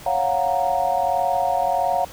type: chord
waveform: sine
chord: Gb major seventh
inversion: second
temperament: equal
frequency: 554.4 / 698.5 / 740 / 932.3 Hz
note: Db5 / F5 / Gb5 / Bb5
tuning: 0 / 0 / 0 / 0 cents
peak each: -26 / -22 / -22 / -26 dBFS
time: 0.06-2.05 s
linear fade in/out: 5 ms
effects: pink hiss -41 dBFS RMS until 2.12 s